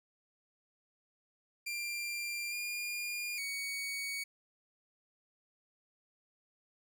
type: tone with pitch steps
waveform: sawtooth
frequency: 2380 / 2417 / 2240 Hz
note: D7 / D7 / C#7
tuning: +22 / +49 / +18 cents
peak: -33 dBFS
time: 1.66-4.24 s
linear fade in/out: 10 ms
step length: 860 ms
effects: none